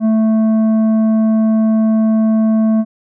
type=tone with tanh clipping; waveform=triangle; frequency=220 Hz; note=A3; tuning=in tune; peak=-11 dBFS; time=0-2.85 s; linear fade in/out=50 ms; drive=12 dB; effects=none